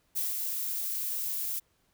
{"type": "noise with ADSR envelope", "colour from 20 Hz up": "violet", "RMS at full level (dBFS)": -30, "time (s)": [0.15, 1.6], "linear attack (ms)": 21, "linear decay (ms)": 170, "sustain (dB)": -3, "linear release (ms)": 17, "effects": ["pink hiss -71 dBFS RMS until 1.93 s"]}